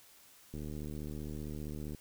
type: click train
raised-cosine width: 3 ms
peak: -30 dBFS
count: 107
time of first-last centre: 0.54-1.948 s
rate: 75.3 Hz
effects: white hiss -60 dBFS RMS until 2 s